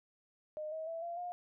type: tone with pitch steps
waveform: sine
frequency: 613 / 636.1 / 660 / 684.9 / 710.7 Hz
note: D#5 / D#5 / E5 / F5 / F5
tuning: -26 / +38 / +2 / -34 / +30 cents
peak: -38 dBFS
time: 0.57-1.32 s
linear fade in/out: 0 ms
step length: 150 ms
effects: none